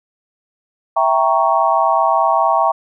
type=chord; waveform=sine; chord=E diminished seventh; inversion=none; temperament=equal; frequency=659.3 / 784 / 932.3 / 1108.7 Hz; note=E5 / G5 / Bb5 / Db6; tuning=0 / 0 / 0 / 0 cents; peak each=-17 dBFS; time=0.96-2.72 s; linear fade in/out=10 ms; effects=none